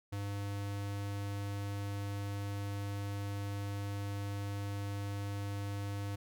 square tone, 100.7 Hz, G2, 47 cents sharp, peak -37 dBFS, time 0.12-6.16 s, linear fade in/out 10 ms, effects none

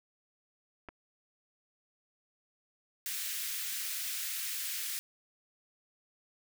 clicks, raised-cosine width 0.5 ms, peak -30 / -35 dBFS, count 2, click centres 0.887 / 0.89 s
white high-pass noise, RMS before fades -37 dBFS, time 3.06-4.99 s, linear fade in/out 0 ms, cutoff 1600 Hz, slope 24 dB/octave
effects none

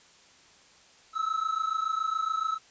triangle tone pair together, 1289 / 1316.1 Hz, E6 / E6, -39 / -3 cents, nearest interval unison, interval 36 cents, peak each -28 / -28 dBFS, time 1.13-2.59 s, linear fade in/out 50 ms, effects white hiss -57 dBFS RMS until 2.7 s + resampled to 16000 Hz

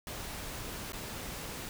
pink noise with dropouts, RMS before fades -41 dBFS, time 0.07-1.69 s, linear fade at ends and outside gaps 1 ms, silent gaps 0.921-0.932 s, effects none

